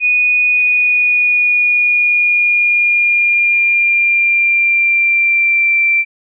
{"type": "tone with pitch glide", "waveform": "sine", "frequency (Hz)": [2475, 2350], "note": ["D#7", "D7"], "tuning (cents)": [-10, 1], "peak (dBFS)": -9, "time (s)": [0, 6.05], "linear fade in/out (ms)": 50, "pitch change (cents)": -89, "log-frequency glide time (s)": [0.5, 5.78], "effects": []}